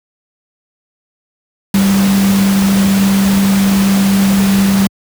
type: tone in noise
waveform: sine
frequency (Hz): 196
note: G3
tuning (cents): 0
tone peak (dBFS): -8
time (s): 1.74-4.87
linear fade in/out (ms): 2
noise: pink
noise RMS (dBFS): -19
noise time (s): 1.74-4.87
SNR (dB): +8
effects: high-pass 80 Hz 12 dB/octave